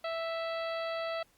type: harmonic tone with a mistuned harmonic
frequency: 659.3 Hz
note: E5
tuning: in tune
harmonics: 1 / 2 / 3 / 4 / 5 / 6 / 7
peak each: -34 / -40 / -44 / -46 / -48 / -50 / -51 dBFS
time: 0.04-1.23 s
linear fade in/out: 5 ms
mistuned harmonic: 7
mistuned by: -34 cents
effects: pink hiss -67 dBFS RMS until 1.37 s + Opus 48 kbps